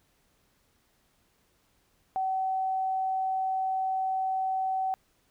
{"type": "tone", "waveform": "sine", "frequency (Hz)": 760, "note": "F#5", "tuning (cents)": 46, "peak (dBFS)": -26, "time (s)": [2.16, 4.94], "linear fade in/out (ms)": 0, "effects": ["pink hiss -69 dBFS RMS until 5.3 s"]}